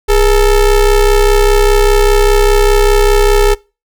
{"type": "ring-modulated tone", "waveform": "square", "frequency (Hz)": 221.5, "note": "A3", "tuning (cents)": 12, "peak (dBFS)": -4, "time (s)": [0.08, 3.55], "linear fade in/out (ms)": 20, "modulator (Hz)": 189, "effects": ["noise-tail reverb RT60 0.3 s tail -24 dB re dry"]}